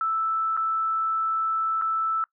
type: tone with dropouts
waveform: sine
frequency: 1318.5 Hz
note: E6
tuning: in tune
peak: -22 dBFS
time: 0.01-2.24 s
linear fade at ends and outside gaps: 1 ms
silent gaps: 0.567-0.574 / 1.814-1.82 s
effects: noise-tail reverb RT60 0.1 s tail -23 dB re dry